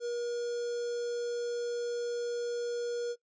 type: tone with notch filter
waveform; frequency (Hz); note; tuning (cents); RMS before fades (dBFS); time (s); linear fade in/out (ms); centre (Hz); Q
square; 477.3; A#4; +41; -34; 0-3.16; 50; 2200; 0.52
effects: noise-tail reverb RT60 0.1 s tail -20 dB re dry + resampled to 16000 Hz